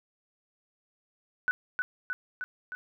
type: tone with echo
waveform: sine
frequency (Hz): 1492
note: F#6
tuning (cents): +14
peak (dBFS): -23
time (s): 1.48-1.51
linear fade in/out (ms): 0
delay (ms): 310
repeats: 4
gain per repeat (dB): -3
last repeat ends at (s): 2.75
effects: none